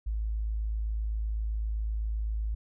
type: tone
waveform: sine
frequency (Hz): 53.9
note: A1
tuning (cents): -35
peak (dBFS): -28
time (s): 0.06-2.55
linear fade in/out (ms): 10
effects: none